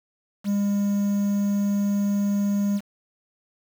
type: tone with quantisation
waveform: triangle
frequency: 202.2 Hz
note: G#3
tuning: 46 cents flat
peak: -18 dBFS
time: 0.44-2.81 s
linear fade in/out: 50 ms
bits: 7
effects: none